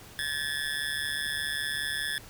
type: tone with amplitude modulation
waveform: 25% pulse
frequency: 1719 Hz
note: A6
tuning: 41 cents flat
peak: -22 dBFS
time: 0.19-2.18 s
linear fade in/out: 0 ms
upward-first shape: sine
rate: 145 Hz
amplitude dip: 85%
effects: added 110 Hz sine -56 dBFS peak until 2.29 s + pink hiss -49 dBFS RMS until 2.29 s